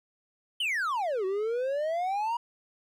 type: exponential two-way sweep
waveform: triangle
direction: down then up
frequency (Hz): 3136 to 370 to 965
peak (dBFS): -25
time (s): 0.6-2.37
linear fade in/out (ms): 5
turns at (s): 1.25
effects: none